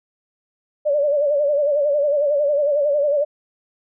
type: tone with vibrato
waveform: sine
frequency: 580 Hz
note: D5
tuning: 22 cents flat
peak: -15 dBFS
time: 0.85-3.25 s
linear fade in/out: 20 ms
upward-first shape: sine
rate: 11 Hz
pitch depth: 74 cents each way
effects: none